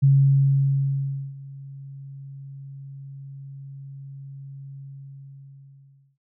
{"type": "tone with ADSR envelope", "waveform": "sine", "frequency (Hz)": 137.5, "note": "C#3", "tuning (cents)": -14, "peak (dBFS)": -12, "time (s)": [0.02, 6.18], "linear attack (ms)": 18, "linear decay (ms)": 1300, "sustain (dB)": -24, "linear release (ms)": 1400, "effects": []}